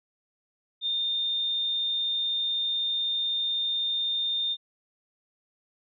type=tone; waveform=sine; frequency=3628 Hz; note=A#7; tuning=48 cents flat; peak=-25 dBFS; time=0.81-4.57 s; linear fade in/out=50 ms; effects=none